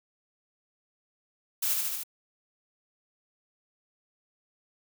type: noise with echo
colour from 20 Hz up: blue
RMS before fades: -28 dBFS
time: 1.62-1.74 s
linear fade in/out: 10 ms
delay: 74 ms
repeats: 4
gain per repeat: -2 dB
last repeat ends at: 2.036 s
effects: none